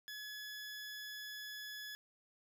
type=tone; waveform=20% pulse; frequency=1700 Hz; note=G#6; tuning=40 cents sharp; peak=-40 dBFS; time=0.08-1.95 s; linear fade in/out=0 ms; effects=none